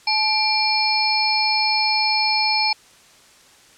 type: tone cluster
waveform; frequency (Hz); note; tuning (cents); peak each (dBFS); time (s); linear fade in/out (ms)
sine; 860 / 2369 / 4352 / 5190; A5 / D7 / C#8 / E8; -40 / +14 / -33 / -28; -22; 0.07-2.73; 5
effects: white hiss -50 dBFS RMS until 3.77 s + low-pass 8000 Hz 12 dB/octave